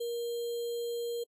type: tone with sample-and-hold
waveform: sine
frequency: 471.3 Hz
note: A#4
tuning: 19 cents sharp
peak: -32 dBFS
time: 0-1.24 s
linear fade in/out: 10 ms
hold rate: 3675 Hz
effects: AAC 64 kbps